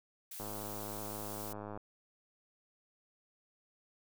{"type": "noise", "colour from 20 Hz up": "blue", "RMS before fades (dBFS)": -46, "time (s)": [0.31, 1.53], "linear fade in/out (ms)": 5}
{"type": "click train", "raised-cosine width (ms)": 1, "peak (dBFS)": -30, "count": 144, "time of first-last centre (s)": [0.4, 1.775], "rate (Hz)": 104}
{"effects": []}